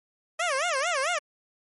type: tone with vibrato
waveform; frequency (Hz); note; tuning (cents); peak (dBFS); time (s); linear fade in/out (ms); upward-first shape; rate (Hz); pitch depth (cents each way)
15% pulse; 613; D#5; -26; -18; 0.39-1.19; 10; sine; 4.5; 270
effects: MP3 48 kbps